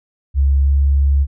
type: tone with pitch glide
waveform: sine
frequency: 69 to 69.72 Hz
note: C#2 to C#2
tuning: -7 to +11 cents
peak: -10 dBFS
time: 0.34-1.27 s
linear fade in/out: 50 ms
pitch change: +18 cents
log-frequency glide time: 0.62-0.68 s
effects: none